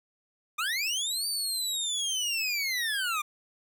25% pulse linear two-way sweep, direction up then down, 1172 to 4642 to 1172 Hz, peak -24 dBFS, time 0.58-3.22 s, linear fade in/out 10 ms, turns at 1.27 s, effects none

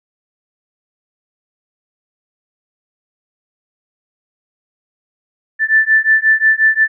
sine beating tone pair, 1760 / 1765.6 Hz, A6 / A6, 0 / +5 cents, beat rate 5.6 Hz, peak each -12 dBFS, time 5.59-6.88 s, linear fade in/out 50 ms, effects none

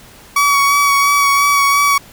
30% pulse tone with vibrato, 1131 Hz, C#6, 34 cents sharp, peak -7 dBFS, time 0.36-1.98 s, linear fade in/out 5 ms, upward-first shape sine, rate 2.9 Hz, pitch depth 19 cents each way, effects pink hiss -41 dBFS RMS until 2.12 s

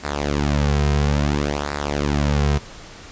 sawtooth tone with flanger, 72.6 Hz, D2, 19 cents flat, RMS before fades -20 dBFS, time 0.03-2.59 s, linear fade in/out 20 ms, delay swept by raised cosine 0.32 to 3.52 ms, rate 0.59 Hz, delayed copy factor -0.8, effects pink hiss -40 dBFS RMS until 3.11 s + resampled to 16000 Hz

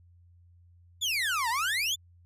30% pulse exponential two-way sweep, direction down then up, 3609 to 881 to 3609 Hz, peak -24 dBFS, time 1.01-1.96 s, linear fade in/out 20 ms, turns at 1.49 s, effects added 87 Hz sine -55 dBFS peak until 2.25 s + resampled to 32000 Hz

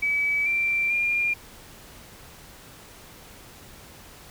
sine tone with pitch steps, 2289 / 2353 / 2404 Hz, D7 / D7 / D7, -45 / +3 / +40 cents, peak -21 dBFS, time 0.02-1.34 s, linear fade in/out 10 ms, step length 440 ms, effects pink hiss -47 dBFS RMS until 4.3 s

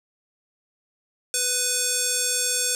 square tone with band-pass filter, 497.5 Hz, B4, 13 cents sharp, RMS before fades -24 dBFS, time 1.34-2.75 s, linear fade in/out 0 ms, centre 8000 Hz, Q 2.2, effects none

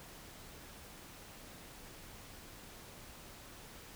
silence, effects pink hiss -53 dBFS RMS until 3.95 s

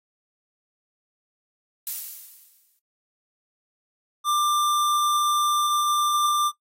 violet noise with exponential decay, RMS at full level -26 dBFS, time 1.87-2.79 s, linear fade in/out 0 ms, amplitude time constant 200 ms
square tone, 1188 Hz, D6, 20 cents sharp, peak -20 dBFS, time 4.24-6.52 s, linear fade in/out 50 ms
effects noise-tail reverb RT60 0.1 s tail -19 dB re dry + AAC 48 kbps

